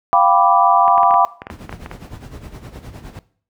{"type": "chord", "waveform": "sine", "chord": "G dominant seventh", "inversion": "third", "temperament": "equal with one note detuned", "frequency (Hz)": [698.5, 784, 987.8, 1171.3], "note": ["F5", "G5", "B5", "D6"], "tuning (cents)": [0, 0, 0, -5], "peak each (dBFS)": -15, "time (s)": [0.13, 1.25], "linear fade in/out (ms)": 0}
{"type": "clicks", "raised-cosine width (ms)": 0.5, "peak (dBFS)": -14, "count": 12, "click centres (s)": [0.88, 0.979, 1.032, 1.109, 1.141, 1.419, 1.469, 1.501, 1.694, 1.727, 1.861, 1.914]}
{"type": "noise with tremolo", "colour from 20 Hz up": "brown", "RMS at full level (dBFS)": -28, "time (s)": [1.5, 3.19], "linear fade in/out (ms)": 0, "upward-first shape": "sine", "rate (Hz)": 9.7, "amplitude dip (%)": 70}
{"effects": ["noise-tail reverb RT60 0.5 s tail -18 dB re dry", "high-pass 60 Hz 12 dB/octave"]}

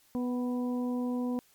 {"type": "harmonic tone with a mistuned harmonic", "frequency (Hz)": 246.9, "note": "B3", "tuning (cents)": 0, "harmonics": [1, 2, 3, 4], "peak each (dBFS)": [-29, -38, -46, -45], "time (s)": [0.15, 1.39], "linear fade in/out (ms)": 0, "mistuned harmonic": 3, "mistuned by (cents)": 17, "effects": ["white hiss -64 dBFS RMS until 1.54 s", "MP3 96 kbps"]}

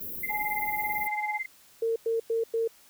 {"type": "band-stop noise", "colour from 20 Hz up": "white", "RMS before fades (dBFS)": -37, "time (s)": [0, 1.08], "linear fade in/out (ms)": 10, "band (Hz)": [510, 12000], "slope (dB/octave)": 48}
{"type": "tone with tremolo", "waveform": "sine", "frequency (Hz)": 2082, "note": "C7", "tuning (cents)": -9, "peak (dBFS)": -27, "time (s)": [0.23, 1.46], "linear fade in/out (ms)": 5, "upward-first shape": "sine", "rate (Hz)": 18, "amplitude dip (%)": 95}
{"type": "tone", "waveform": "sine", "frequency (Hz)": 844, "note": "G#5", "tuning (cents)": 28, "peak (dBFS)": -30, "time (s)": [0.29, 1.39], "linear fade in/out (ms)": 20}
{"type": "tone bursts", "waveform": "sine", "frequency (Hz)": 455.6, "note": "A#4", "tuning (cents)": -40, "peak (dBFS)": -24, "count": 4, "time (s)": [1.82, 2.677], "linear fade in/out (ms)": 5, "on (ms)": 140, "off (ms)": 99}
{"effects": ["white hiss -57 dBFS RMS until 2.89 s"]}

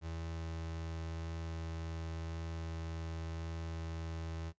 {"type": "tone", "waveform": "35% pulse", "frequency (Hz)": 81.9, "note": "E2", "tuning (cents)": -11, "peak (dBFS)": -38, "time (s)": [0.01, 4.53], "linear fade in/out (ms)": 50, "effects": ["noise-tail reverb RT60 0.1 s tail -17 dB re dry", "resampled to 16000 Hz"]}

